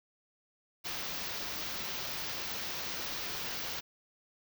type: band-stop noise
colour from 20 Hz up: white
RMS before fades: -38 dBFS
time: 0.84-3.81 s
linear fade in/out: 20 ms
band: 6200 to 16000 Hz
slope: 48 dB/octave
effects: none